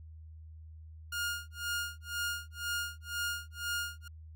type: tone with tremolo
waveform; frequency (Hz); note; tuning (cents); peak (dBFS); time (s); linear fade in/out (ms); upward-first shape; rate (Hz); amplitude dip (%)
sawtooth; 1419; F6; +27; -28; 1.12-4.08; 5; sine; 2; 100
effects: added 79 Hz sine -47 dBFS peak until 4.35 s